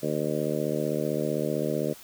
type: harmonic tone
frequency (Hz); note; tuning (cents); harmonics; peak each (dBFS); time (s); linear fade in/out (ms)
75.6; D#2; -49; 2 / 3 / 4 / 5 / 6 / 7 / 8; -33 / -33 / -33 / -33 / -33 / -33 / -33; 0.02-1.94; 20
effects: white hiss -48 dBFS RMS until 2.03 s